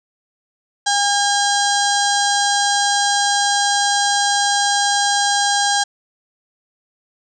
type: harmonic tone with a mistuned harmonic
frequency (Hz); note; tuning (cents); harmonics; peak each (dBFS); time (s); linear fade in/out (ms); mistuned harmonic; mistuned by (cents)
809; G#5; -46; 1 / 2 / 4 / 5 / 6 / 7 / 8 / 9 / 10; -18 / -21 / -24 / -25 / -26 / -26 / -27 / -28 / -28; 0.86-5.84; 10; 10; +47
effects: none